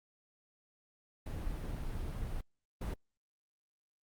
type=noise bursts at uneven times; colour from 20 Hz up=brown; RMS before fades=-38 dBFS; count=2; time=1.26-2.41 / 2.81-2.94 s; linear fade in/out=5 ms; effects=Opus 32 kbps